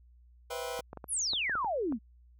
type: chord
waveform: sawtooth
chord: C major seventh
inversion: third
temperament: just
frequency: 490.5 / 523.3 / 654.1 / 784.9 Hz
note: B4 / C5 / E5 / G5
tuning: -12 / 0 / -14 / +2 cents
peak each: -34 / -38 / -38 / -39 dBFS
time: 0.5-0.81 s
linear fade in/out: 10 ms
type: clicks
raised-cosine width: 1 ms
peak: -28 dBFS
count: 9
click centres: 0.792 / 0.931 / 0.973 / 1.042 / 1.334 / 1.496 / 1.554 / 1.646 / 1.924 s
type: exponential sweep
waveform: sine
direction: down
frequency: 11900 to 200.4 Hz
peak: -29 dBFS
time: 1.08-1.99 s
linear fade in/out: 50 ms
effects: added 60 Hz sine -56 dBFS peak until 2.39 s